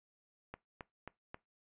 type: click train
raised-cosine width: 0.5 ms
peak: -29 dBFS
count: 4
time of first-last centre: 0.54-1.344 s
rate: 3.73 Hz
effects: noise-tail reverb RT60 0.2 s tail -21 dB re dry + resampled to 8000 Hz